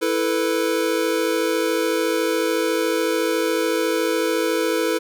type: chord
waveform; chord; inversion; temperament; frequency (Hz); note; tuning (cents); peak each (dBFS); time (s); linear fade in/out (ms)
square; E suspended fourth; none; equal; 329.6 / 440 / 493.9; E4 / A4 / B4; 0 / 0 / 0; -24; 0.01-4.99; 20
effects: none